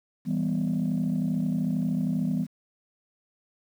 sine chord, E minor, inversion none, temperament just, 164.81 / 197.78 / 247.2 Hz, E3 / G3 / B3, 0 / +16 / +2 cents, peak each -27 dBFS, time 0.25-2.47 s, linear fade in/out 50 ms, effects tanh soft clip ceiling -19 dBFS + 9-bit

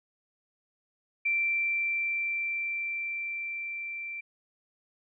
sine tone with level ramp, 2349 Hz, D7, in tune, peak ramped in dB -24 to -35 dBFS, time 1.25-4.21 s, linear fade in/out 10 ms, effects none

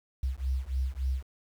sine beating tone pair, 63.7 / 67.2 Hz, C2 / C2, -46 / +47 cents, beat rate 3.5 Hz, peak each -31 dBFS, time 0.23-1.23 s, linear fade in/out 5 ms, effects 9-bit

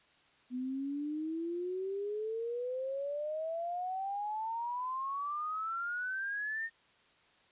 sine exponential sweep, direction up, 246.9 to 1843 Hz, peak -34 dBFS, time 0.5-6.7 s, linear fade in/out 50 ms, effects white hiss -66 dBFS RMS until 7.51 s + resampled to 8000 Hz

